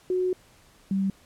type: tone pair in turn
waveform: sine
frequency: 367 / 193.85 Hz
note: F#4 / G3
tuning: -14 / -19 cents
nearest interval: major seventh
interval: 1105 cents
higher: first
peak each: -22 dBFS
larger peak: neither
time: 0.1-0.33 / 0.91-1.1 s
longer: first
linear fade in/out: 2 ms
effects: pink hiss -57 dBFS RMS until 1.25 s + low-pass 12000 Hz 12 dB/octave